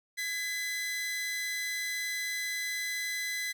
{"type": "tone pair together", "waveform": "sawtooth", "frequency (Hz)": [1661.2, 2013], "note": ["G#6", "B6"], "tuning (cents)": [0, 33], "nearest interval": "minor third", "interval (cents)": 333, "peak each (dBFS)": [-39, -29], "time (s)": [0.17, 3.53], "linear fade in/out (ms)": 20, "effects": []}